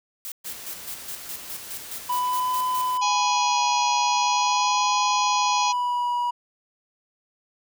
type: noise bursts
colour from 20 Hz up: blue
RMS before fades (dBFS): -34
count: 13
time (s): 0.25-2.814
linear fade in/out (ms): 0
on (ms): 68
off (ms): 140
type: noise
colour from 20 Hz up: white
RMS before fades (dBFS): -39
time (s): 0.44-2.98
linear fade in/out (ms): 10
type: tone with vibrato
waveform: triangle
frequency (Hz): 987.8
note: B5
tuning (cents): 0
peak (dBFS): -20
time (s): 2.09-6.31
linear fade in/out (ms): 10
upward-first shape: sine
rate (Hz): 0.42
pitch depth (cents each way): 34
type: harmonic tone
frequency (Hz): 830.6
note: G#5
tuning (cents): 0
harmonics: 1 / 3 / 4 / 5 / 6 / 7 / 8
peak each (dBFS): -25 / -30 / -31 / -32 / -33 / -33 / -34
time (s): 3.01-5.73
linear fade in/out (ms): 20
effects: none